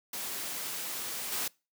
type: noise with level steps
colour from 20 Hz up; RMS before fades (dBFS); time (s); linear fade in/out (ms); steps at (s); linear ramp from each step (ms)
white; -37 / -33; 0.13-1.48; 5; 1.32; 2
effects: noise-tail reverb RT60 0.3 s tail -25 dB re dry + high-pass 150 Hz 12 dB/octave